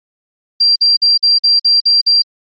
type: tone bursts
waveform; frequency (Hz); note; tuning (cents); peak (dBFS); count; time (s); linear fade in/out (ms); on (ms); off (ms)
sine; 4731; D8; +12; -7; 8; 0.6-2.223; 10; 160; 49
effects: Opus 32 kbps